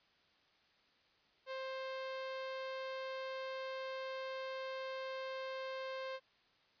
sawtooth tone, 527 Hz, C5, 12 cents sharp, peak -37 dBFS, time 1.46-6.2 s, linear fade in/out 50 ms, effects white hiss -71 dBFS RMS until 6.8 s + resampled to 11025 Hz

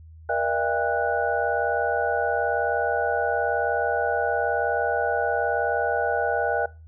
sine tone cluster, 474.7 / 601 / 680 / 801 / 1476 Hz, A#4 / D5 / F5 / G5 / F#6, +31 / +40 / -46 / +37 / -5 cents, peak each -28 dBFS, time 0.29-6.66 s, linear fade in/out 5 ms, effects noise-tail reverb RT60 0.3 s tail -20 dB re dry + added 80 Hz sine -43 dBFS peak until 6.87 s

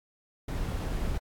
brown noise, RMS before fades -31 dBFS, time 0.48-1.18 s, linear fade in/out 5 ms, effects AAC 64 kbps

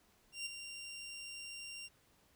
20% pulse tone with ADSR envelope, 2772 Hz, F7, 14 cents flat, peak -33 dBFS, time 0.32-1.89 s, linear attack 140 ms, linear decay 12 ms, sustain -8 dB, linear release 34 ms, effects pink hiss -70 dBFS RMS until 2.35 s

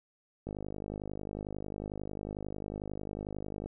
click train, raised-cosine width 2 ms, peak -25 dBFS, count 164, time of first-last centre 0.47-3.66 s, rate 51.1 Hz, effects none

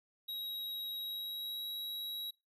square tone with pitch glide, 3828 to 3864 Hz, A#7 to B7, +45 to -39 cents, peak -39 dBFS, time 0.28-2.31 s, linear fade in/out 10 ms, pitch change +16 cents, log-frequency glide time 0.97-1.64 s, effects noise-tail reverb RT60 0.3 s tail -24 dB re dry

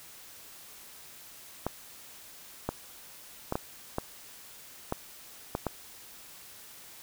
clicks, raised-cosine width 1 ms, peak -15 dBFS, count 8, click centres 1.666 / 2.69 / 3.524 / 3.555 / 3.984 / 4.924 / 5.551 / 5.667 s, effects white hiss -50 dBFS RMS until 7.02 s

